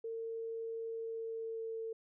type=tone with pitch glide; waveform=sine; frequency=454 to 449.8 Hz; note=A#4 to A4; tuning=-46 to +38 cents; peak=-38 dBFS; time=0.04-1.93 s; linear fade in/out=5 ms; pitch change=-16 cents; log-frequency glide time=0.9-1.73 s; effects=none